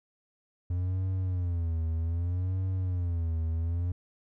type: tone with vibrato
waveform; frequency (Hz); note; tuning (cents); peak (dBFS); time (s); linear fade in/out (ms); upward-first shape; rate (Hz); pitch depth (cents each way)
triangle; 87.31; F2; 0; -25; 0.7-3.92; 5; sine; 0.64; 130
effects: none